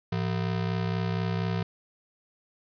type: ring-modulated tone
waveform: square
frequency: 140 Hz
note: C#3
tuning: 18 cents sharp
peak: -24 dBFS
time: 0.12-1.63 s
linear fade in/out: 5 ms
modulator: 32.1 Hz
effects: resampled to 11025 Hz + 9-bit